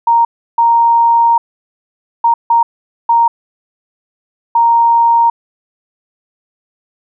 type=tone bursts at uneven times; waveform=sine; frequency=931 Hz; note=A#5; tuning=2 cents flat; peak=-6 dBFS; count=6; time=0.07-0.25 / 0.58-1.38 / 2.24-2.34 / 2.5-2.63 / 3.09-3.28 / 4.55-5.3 s; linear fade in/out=5 ms; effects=none